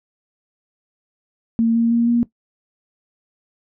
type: tone with pitch steps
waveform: sine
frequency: 228.6 / 231.4 / 234.2 / 237.1 Hz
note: A#3 / A#3 / A#3 / A#3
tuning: -34 / -13 / +8 / +30 cents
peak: -13 dBFS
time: 1.59-2.23 s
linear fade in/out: 0 ms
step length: 160 ms
effects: noise-tail reverb RT60 0.1 s tail -17 dB re dry